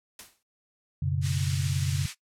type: noise with exponential decay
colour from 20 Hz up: white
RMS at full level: -40 dBFS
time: 0.19-0.43 s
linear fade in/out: 2 ms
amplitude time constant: 51 ms
type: chord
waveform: sine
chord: F# suspended fourth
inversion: none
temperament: equal with one note detuned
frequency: 92.5 / 123.47 / 140.77 Hz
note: F#2 / B2 / C#3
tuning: 0 / 0 / +27 cents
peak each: -29 / -33 / -27 dBFS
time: 1.02-2.06 s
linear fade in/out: 5 ms
type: band-pass noise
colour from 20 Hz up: white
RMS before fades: -39 dBFS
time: 1.21-2.15 s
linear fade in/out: 50 ms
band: 1900 to 7600 Hz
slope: 12 dB/octave
effects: noise-tail reverb RT60 0.1 s tail -18 dB re dry + low-pass 12000 Hz 12 dB/octave